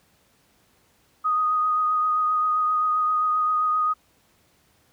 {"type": "tone with vibrato", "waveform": "sine", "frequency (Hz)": 1244.5, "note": "D#6", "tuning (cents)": 0, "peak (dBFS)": -19, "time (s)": [1.24, 3.94], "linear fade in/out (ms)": 20, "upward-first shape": "triangle", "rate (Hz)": 7.6, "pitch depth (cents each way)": 19, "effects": ["pink hiss -62 dBFS RMS until 4.92 s", "high-pass 60 Hz 12 dB/octave"]}